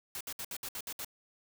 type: noise bursts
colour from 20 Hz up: white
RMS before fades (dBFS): -40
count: 8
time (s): 0.15-1.047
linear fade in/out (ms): 2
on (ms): 57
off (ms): 63
effects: none